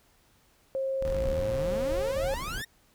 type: tone with pitch glide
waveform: sine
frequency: 535 to 540.3 Hz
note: C5 to C#5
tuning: +38 to -44 cents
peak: -27 dBFS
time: 0.75-2.34 s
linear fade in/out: 0 ms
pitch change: +18 cents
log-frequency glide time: 1.72-1.97 s
type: exponential sweep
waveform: sawtooth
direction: up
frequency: 34.07 to 1891 Hz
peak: -31 dBFS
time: 1.01-2.65 s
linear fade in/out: 10 ms
type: noise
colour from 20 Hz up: brown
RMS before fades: -36 dBFS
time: 1.05-2.62 s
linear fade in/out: 5 ms
effects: pink hiss -64 dBFS RMS until 2.94 s